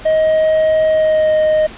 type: tone with pitch glide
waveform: triangle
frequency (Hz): 629 to 620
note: D#5 to D#5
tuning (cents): +19 to -6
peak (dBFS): -8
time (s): 0.05-1.67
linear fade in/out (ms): 10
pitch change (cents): -25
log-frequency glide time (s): 0.86-1.36
effects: pink hiss -34 dBFS RMS until 1.77 s + resampled to 8000 Hz